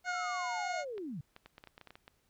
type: harmonic tone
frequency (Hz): 720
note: F#5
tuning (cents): -47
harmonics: 1 / 2 / 3 / 4 / 5 / 6 / 7 / 8 / 9 / 10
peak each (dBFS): -37 / -42 / -42 / -53 / -57 / -48 / -59 / -57 / -51 / -56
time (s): 0.04-0.85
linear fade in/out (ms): 50
type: linear sweep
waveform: sine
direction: down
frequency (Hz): 1484 to 126.6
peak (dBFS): -38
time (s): 0.06-1.21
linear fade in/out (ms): 5
type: clicks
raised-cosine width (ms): 0.3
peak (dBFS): -34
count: 12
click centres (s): 0.98 / 1.364 / 1.46 / 1.581 / 1.639 / 1.673 / 1.779 / 1.813 / 1.873 / 1.906 / 1.955 / 2.079
effects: pink hiss -74 dBFS RMS until 2.29 s